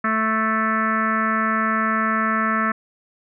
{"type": "tone with frequency modulation", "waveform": "sine", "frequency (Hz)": 220, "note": "A3", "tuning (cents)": 0, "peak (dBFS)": -17, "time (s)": [0.04, 2.72], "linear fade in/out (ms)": 5, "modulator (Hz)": 220, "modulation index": 7.6, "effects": []}